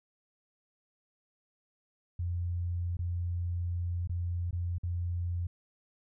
sine tone with dropouts, 87.31 Hz, F2, in tune, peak -30 dBFS, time 2.19-5.47 s, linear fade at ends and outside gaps 5 ms, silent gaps 2.97-2.99 / 4.074-4.094 / 4.51-4.528 / 4.783-4.833 s, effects none

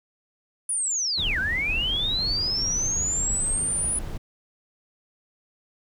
sine linear two-way sweep, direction down then up, 9956 to 1472 to 9956 Hz, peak -23 dBFS, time 0.69-3.99 s, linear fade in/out 5 ms, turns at 1.39 s
brown noise, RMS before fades -32 dBFS, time 1.17-4.18 s, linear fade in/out 10 ms
effects none

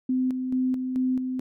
sine tone with tremolo, 256.6 Hz, C4, 34 cents flat, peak -21 dBFS, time 0.09-1.4 s, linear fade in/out 5 ms, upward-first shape square, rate 2.3 Hz, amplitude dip 45%, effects none

